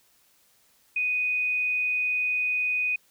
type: tone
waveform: sine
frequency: 2489 Hz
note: D#7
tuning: in tune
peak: -23 dBFS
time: 0.96-2.96 s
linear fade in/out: 5 ms
effects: white hiss -63 dBFS RMS until 3.1 s